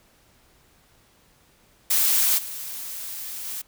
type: noise with level steps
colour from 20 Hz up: blue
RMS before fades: -20 / -34 / -32 dBFS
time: 1.9-3.62 s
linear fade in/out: 10 ms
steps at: 2.37 / 3.44 s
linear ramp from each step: 20 ms
effects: pink hiss -59 dBFS RMS until 3.67 s